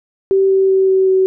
sine tone with pitch steps, 386.8 / 384.6 / 382.4 / 380.2 / 378 Hz, G4 / G4 / G4 / F#4 / F#4, -23 / -33 / -43 / +47 / +37 cents, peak -9 dBFS, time 0.31-1.26 s, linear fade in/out 0 ms, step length 190 ms, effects none

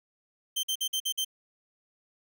sawtooth tone bursts, 3122 Hz, G7, 8 cents flat, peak -24 dBFS, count 6, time 0.56-1.248 s, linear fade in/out 10 ms, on 73 ms, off 50 ms, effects none

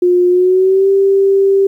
sine tone with pitch glide, 357.1 to 391.7 Hz, F4 to G4, +39 to -1 cents, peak -7 dBFS, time 0.02-1.67 s, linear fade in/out 5 ms, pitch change +160 cents, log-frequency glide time 0.29-0.89 s, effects 8-bit

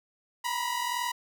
sawtooth tone pair together, 951 / 992.6 Hz, A#5 / B5, +34 / +8 cents, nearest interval minor second, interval 74 cents, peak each -28 / -28 dBFS, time 0.44-1.12 s, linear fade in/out 10 ms, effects none

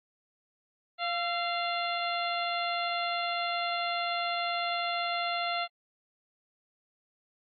harmonic tone with a mistuned harmonic, 695 Hz, F5, 9 cents flat, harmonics 1 / 2 / 3 / 4 / 5 / 6, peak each -32 / -35 / -37 / -38 / -39 / -40 dBFS, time 0.98-5.68 s, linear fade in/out 50 ms, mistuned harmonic 2, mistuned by -44 cents, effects AAC 32 kbps

